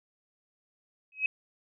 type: tone with exponential growth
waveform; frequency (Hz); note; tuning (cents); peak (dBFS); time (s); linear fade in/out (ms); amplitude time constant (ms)
sine; 2549; D#7; +41; -20; 1.12-1.26; 2; 29
effects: none